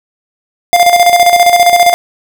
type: tone with tremolo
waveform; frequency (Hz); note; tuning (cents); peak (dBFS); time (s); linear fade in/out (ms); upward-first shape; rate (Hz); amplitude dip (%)
square; 701; F5; +6; -3; 0.73-1.94; 0; square; 15; 55
effects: none